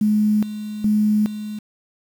sine tone with tremolo, 211.8 Hz, G#3, 34 cents sharp, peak -14 dBFS, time 0.01-1.59 s, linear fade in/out 5 ms, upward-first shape square, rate 1.2 Hz, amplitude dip 75%, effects 7-bit

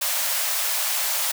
white high-pass noise, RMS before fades -24 dBFS, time 0.01-1.32 s, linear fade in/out 10 ms, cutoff 530 Hz, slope 96 dB/octave, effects none

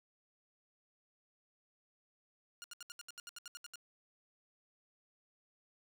10% pulse tone bursts, 1417 Hz, F6, 25 cents sharp, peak -38 dBFS, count 13, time 2.62-3.757 s, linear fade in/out 0 ms, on 21 ms, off 72 ms, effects none

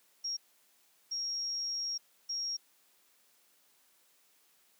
sine tone bursts at uneven times, 5588 Hz, F8, in tune, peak -33 dBFS, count 3, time 0.24-0.37 / 1.11-1.98 / 2.29-2.57 s, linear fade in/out 10 ms, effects white hiss -68 dBFS RMS until 4.79 s + high-pass 200 Hz 12 dB/octave

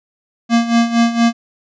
square tone with tremolo, 233.1 Hz, A#3, in tune, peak -9 dBFS, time 0.49-1.33 s, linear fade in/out 50 ms, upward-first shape sine, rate 4.3 Hz, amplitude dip 75%, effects resampled to 16000 Hz

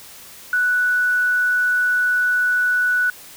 sine tone, 1480 Hz, F#6, in tune, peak -15 dBFS, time 0.53-3.1 s, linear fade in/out 2 ms, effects white hiss -41 dBFS RMS until 3.36 s

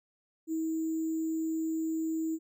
sine tone with sample-and-hold, 320.8 Hz, E4, 47 cents flat, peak -29 dBFS, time 0.47-2.39 s, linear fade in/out 50 ms, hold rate 7350 Hz, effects none

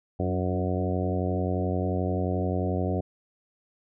harmonic tone with a mistuned harmonic, 91.4 Hz, F#2, 21 cents flat, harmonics 1 / 2 / 3 / 4 / 5 / 6 / 7 / 8, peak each -28 / -31 / -33 / -34 / -35 / -36 / -36 / -37 dBFS, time 0.19-3.01 s, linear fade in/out 10 ms, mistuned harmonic 3, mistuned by +24 cents, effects none

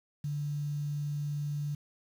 sine tone with quantisation, 146.2 Hz, D3, 7 cents flat, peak -31 dBFS, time 0.24-1.75 s, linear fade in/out 5 ms, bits 9, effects none

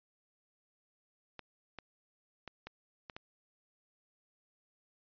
clicks, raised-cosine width 0.3 ms, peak -28 dBFS, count 6, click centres 1.393 / 1.787 / 2.477 / 2.67 / 3.098 / 3.165 s, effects resampled to 11025 Hz

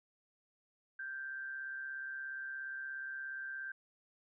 sine tone with amplitude modulation, 1569 Hz, G6, 1 cent sharp, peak -38 dBFS, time 0.99-3.72 s, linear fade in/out 5 ms, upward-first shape sine, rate 137 Hz, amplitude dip 45%, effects none

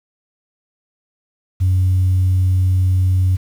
sine tone, 92.5 Hz, F#2, in tune, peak -10 dBFS, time 1.6-3.37 s, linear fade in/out 20 ms, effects tanh soft clip ceiling -9 dBFS + 7-bit

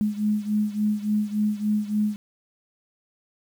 sine beating tone pair, 209.6 / 213.1 Hz, G#3 / G#3, +16 / +45 cents, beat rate 3.5 Hz, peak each -23 / -26 dBFS, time 0.01-2.16 s, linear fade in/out 0 ms, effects 8-bit

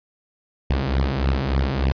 sawtooth beating tone pair, 65.41 / 68.81 Hz, C2 / C#2, 0 / -12 cents, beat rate 3.4 Hz, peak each -18 dBFS, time 0.7-1.92 s, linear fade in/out 0 ms, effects resampled to 11025 Hz

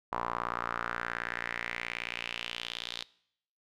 sawtooth tone with band-pass filter sweep, 58.7 Hz, A#1, 13 cents sharp, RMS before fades -37 dBFS, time 0.12-3.04 s, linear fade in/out 0 ms, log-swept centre 1000 to 3800 Hz, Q 3.6, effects noise-tail reverb RT60 0.7 s tail -22 dB re dry

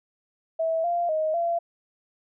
sine tone with pitch steps, 651 / 693 / 626 / 682 Hz, E5 / F5 / D#5 / F5, -22 / -14 / +10 / -41 cents, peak -22 dBFS, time 0.59-1.59 s, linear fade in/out 10 ms, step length 250 ms, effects none

